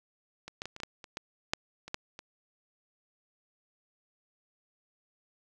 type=clicks; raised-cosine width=0.2 ms; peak=-25 / -19 / -21 / -27 / -23 / -17 / -28 / -19 / -10 / -27 / -15 / -26 dBFS; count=12; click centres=0.48 / 0.619 / 0.656 / 0.764 / 0.802 / 0.834 / 1.042 / 1.171 / 1.535 / 1.88 / 1.944 / 2.191 s; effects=none